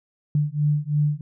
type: beating tone pair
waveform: sine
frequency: 146.83 / 149.83 Hz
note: D3 / D3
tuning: 0 / +35 cents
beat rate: 3 Hz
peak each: -22 dBFS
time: 0.35-1.21 s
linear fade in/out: 2 ms
effects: none